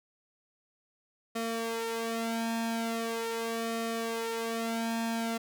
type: tone with flanger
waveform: sawtooth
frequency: 228.3 Hz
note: A#3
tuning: 36 cents flat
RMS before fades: -33 dBFS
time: 1.35-5.38 s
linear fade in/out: 10 ms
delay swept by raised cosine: 1.6 to 3.2 ms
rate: 0.41 Hz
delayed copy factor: +0.8
effects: none